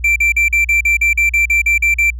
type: tone bursts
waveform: triangle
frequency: 2349 Hz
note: D7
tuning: in tune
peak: -8 dBFS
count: 13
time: 0.04-2.104 s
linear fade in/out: 5 ms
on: 120 ms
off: 42 ms
effects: added 60 Hz sine -23 dBFS peak until 2.19 s